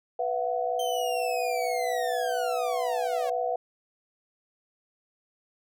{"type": "chord", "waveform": "sine", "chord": "B suspended fourth", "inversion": "none", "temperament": "equal with one note detuned", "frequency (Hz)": [493.9, 675.8, 740], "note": ["B4", "E5", "F#5"], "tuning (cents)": [0, 43, 0], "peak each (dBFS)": -30, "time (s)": [0.19, 3.56], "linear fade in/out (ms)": 5}
{"type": "linear sweep", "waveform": "sawtooth", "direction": "down", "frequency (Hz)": [3136, 529], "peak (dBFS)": -32, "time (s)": [0.79, 3.3], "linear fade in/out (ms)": 5}
{"effects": []}